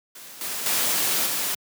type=noise with level steps; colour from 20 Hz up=white; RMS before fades=-42 / -30 / -23 / -26 dBFS; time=0.15-1.55 s; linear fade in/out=5 ms; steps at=0.41 / 0.66 / 1.26 s; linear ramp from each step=2 ms; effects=high-pass 150 Hz 12 dB/octave